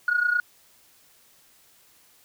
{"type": "tone with amplitude modulation", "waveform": "sine", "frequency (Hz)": 1447, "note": "F#6", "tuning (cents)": -39, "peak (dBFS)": -16, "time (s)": [0.08, 0.4], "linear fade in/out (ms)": 2, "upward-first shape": "sine", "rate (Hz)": 29.3, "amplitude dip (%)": 75, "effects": ["tanh soft clip ceiling -13 dBFS", "white hiss -58 dBFS RMS until 2.24 s"]}